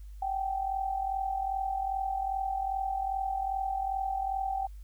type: tone with amplitude modulation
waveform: sine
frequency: 774 Hz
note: G5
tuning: 22 cents flat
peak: -26 dBFS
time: 0.22-4.67 s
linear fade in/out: 5 ms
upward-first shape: sine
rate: 42.5 Hz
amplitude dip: 65%
effects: added 50 Hz sine -42 dBFS peak until 4.83 s + white hiss -68 dBFS RMS until 4.83 s